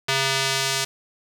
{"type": "tone with band-pass filter sweep", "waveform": "square", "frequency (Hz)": 135.1, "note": "C#3", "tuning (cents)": -44, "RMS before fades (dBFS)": -23, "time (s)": [0.08, 0.85], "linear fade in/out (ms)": 10, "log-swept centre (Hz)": [3300, 5700], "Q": 0.79, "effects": ["7-bit"]}